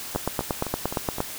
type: two click trains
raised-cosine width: 1 ms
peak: -16 / -9 dBFS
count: 5 / 10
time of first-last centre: 0.15-1.184 / 0.16-1.204 s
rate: 3.87 / 8.62 Hz
effects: white hiss -36 dBFS RMS until 1.38 s